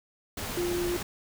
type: tone in noise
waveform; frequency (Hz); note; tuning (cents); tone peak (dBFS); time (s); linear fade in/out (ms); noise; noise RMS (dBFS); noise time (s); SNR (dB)
sine; 350.3; F4; +5; -27; 0.57-0.97; 5; pink; -35; 0.37-1.03; +5
effects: none